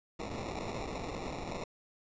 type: noise with sample-and-hold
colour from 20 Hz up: violet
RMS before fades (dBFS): -39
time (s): 0.19-1.64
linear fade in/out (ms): 5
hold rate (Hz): 1575
effects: resampled to 16000 Hz